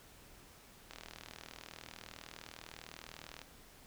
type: click train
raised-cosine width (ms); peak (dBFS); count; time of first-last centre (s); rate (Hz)
0.2; -29; 101; 0.91-3.416; 39.9
effects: pink hiss -59 dBFS RMS until 3.86 s